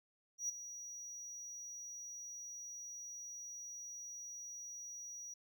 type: tone with ADSR envelope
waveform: triangle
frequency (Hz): 5790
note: F#8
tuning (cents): -38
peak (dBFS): -33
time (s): 0.38-5.34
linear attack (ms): 110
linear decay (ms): 12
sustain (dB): -12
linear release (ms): 6
effects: none